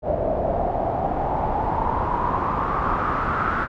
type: noise with low-pass filter sweep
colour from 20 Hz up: pink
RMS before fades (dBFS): -23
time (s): 0.02-3.68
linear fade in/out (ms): 50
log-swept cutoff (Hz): 610 to 1400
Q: 5.8
effects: none